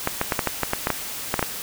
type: clicks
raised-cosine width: 0.5 ms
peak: -5 dBFS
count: 12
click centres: 0.074 / 0.214 / 0.322 / 0.392 / 0.473 / 0.633 / 0.734 / 0.871 / 0.903 / 1.341 / 1.393 / 1.427 s
effects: white hiss -32 dBFS RMS until 1.62 s